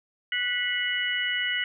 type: tone cluster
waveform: sine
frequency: 1476 / 1964 / 2149 / 2941 Hz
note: F#6 / B6 / C7 / F#7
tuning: -5 / -10 / +46 / -11 cents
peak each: -33 / -28 / -34 / -29 dBFS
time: 0.32-1.64 s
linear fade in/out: 2 ms
effects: none